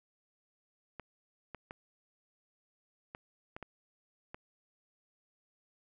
clicks, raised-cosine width 0.5 ms, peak -28 dBFS, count 7, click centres 0.997 / 1.547 / 1.709 / 3.149 / 3.565 / 3.627 / 4.345 s, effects none

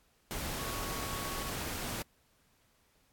sine tone in noise, 1112 Hz, C#6, 5 cents sharp, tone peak -43 dBFS, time 0.59-1.5 s, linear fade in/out 0 ms, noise pink, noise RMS -38 dBFS, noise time 0.31-2.02 s, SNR -8 dB, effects pink hiss -70 dBFS RMS until 3.12 s + AAC 64 kbps

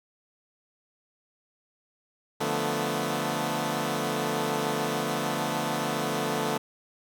10% pulse chord, B half-diminished seventh, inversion first, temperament equal, 146.83 / 174.61 / 220 / 246.9 Hz, D3 / F3 / A3 / B3, 0 / 0 / 0 / 0 cents, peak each -24 / -26 / -23 / -24 dBFS, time 2.4-6.58 s, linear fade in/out 10 ms, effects none

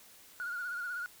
triangle tone with vibrato, 1436 Hz, F6, 48 cents sharp, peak -32 dBFS, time 0.4-1.06 s, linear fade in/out 0 ms, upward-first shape sine, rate 16 Hz, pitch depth 55 cents each way, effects tanh soft clip ceiling -32 dBFS + white hiss -57 dBFS RMS until 1.2 s

